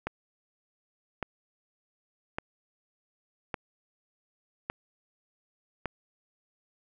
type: click train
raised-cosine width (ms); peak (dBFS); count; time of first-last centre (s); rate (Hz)
0.5; -16; 6; 0.07-5.857; 0.864
effects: none